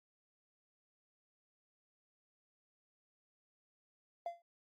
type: tone with exponential decay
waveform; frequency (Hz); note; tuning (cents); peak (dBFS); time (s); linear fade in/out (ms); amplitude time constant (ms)
triangle; 687; F5; -29; -31; 4.26-4.42; 2; 34
effects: tanh soft clip ceiling -32 dBFS + Opus 48 kbps